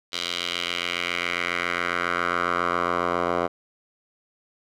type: tone with band-pass filter sweep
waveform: 10% pulse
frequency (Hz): 87.31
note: F2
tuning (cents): 0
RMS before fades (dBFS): -26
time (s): 0.12-3.48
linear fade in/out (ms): 20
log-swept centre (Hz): 3800 to 830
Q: 2.2
effects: none